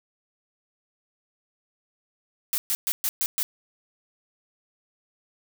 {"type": "noise bursts", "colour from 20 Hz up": "blue", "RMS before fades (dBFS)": -25, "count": 6, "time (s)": [2.53, 3.43], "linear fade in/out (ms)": 0, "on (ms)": 50, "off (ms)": 120, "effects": []}